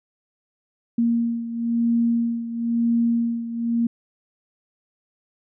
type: beating tone pair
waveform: sine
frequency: 233.1 / 234.1 Hz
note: A#3 / A#3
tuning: 0 / +8 cents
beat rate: 1 Hz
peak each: -20 / -25 dBFS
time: 0.98-3.87 s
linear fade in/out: 5 ms
effects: none